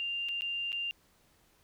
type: tone with dropouts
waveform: sine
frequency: 2791 Hz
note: F7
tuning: 2 cents flat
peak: -32 dBFS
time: 0-0.91 s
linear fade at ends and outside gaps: 0 ms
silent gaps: 0.286-0.29 / 0.409-0.42 / 0.72-0.728 s
effects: pink hiss -67 dBFS RMS until 1.63 s